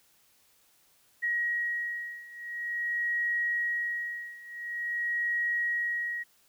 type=beating tone pair; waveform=sine; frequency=1898 / 1898.47 Hz; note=A#6 / A#6; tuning=+31 / +31 cents; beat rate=0.47 Hz; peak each=-33 / -31 dBFS; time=1.22-6.24 s; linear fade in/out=20 ms; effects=white hiss -65 dBFS RMS until 6.48 s